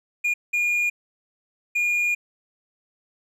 triangle tone bursts at uneven times, 2428 Hz, D#7, 43 cents flat, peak -18 dBFS, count 3, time 0.24-0.34 / 0.53-0.9 / 1.75-2.15 s, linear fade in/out 10 ms, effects none

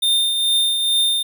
square tone with tremolo, 3625 Hz, A#7, 49 cents flat, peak -14 dBFS, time 0.02-1.23 s, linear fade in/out 10 ms, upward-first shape triangle, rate 2.3 Hz, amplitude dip 45%, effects none

